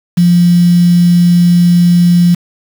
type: tone with quantisation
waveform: sine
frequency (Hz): 174.61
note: F3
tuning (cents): 0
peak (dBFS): -4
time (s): 0.17-2.35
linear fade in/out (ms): 10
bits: 4
effects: none